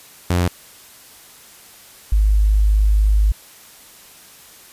sawtooth / sine tone pair in turn, 88.4 / 51.9 Hz, F2 / G#1, +22 / 0 cents, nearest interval major sixth, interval 922 cents, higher first, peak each -11 dBFS, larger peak neither, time 0.3-0.48 / 2.12-3.32 s, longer second, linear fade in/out 5 ms, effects white hiss -44 dBFS RMS until 4.72 s + resampled to 32000 Hz

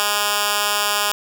10% pulse tone with high-pass filter, 206.2 Hz, G#3, 12 cents flat, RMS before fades -20 dBFS, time 0-1.12 s, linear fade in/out 0 ms, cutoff 1200 Hz, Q 0.51, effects none

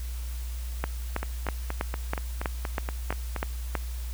two click trains, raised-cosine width 0.5 ms, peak -12 / -16 dBFS, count 10 / 10, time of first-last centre 0.84-3.753 / 1.23-3.363 s, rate 3.09 / 4.22 Hz, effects added 60 Hz sine -31 dBFS peak until 4.13 s + white hiss -47 dBFS RMS until 4.13 s

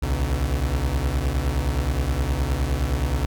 35% pulse beating tone pair, 61.74 / 71.34 Hz, B1 / D2, 0 / -50 cents, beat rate 9.6 Hz, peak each -22 dBFS, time 0.02-3.26 s, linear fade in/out 10 ms, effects none

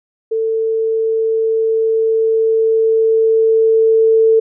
sine tone with level ramp, 446.1 Hz, A4, 24 cents sharp, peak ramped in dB -14 to -7 dBFS, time 0.31-4.4 s, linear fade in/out 10 ms, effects none

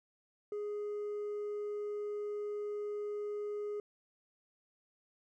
triangle tone with hard clipping, 415.3 Hz, G#4, in tune, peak -35 dBFS, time 0.52-3.8 s, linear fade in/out 2 ms, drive 1 dB, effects none

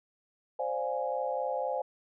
sine chord, D half-diminished seventh, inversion third, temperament equal, 523.3 / 587.3 / 698.5 / 830.6 Hz, C5 / D5 / F5 / Ab5, 0 / 0 / 0 / 0 cents, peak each -33 / -36 / -37 / -35 dBFS, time 0.59-1.82 s, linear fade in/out 5 ms, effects none

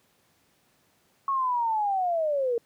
sine linear sweep, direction down, 1108.7 to 456.8 Hz, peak -23 dBFS, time 1.28-2.58 s, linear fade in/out 2 ms, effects pink hiss -66 dBFS RMS until 2.65 s + high-pass 100 Hz 12 dB/octave

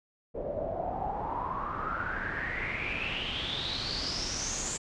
pink noise with low-pass filter sweep, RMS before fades -34 dBFS, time 0.34-4.78 s, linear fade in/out 20 ms, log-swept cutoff 520 to 7500 Hz, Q 9, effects resampled to 22050 Hz

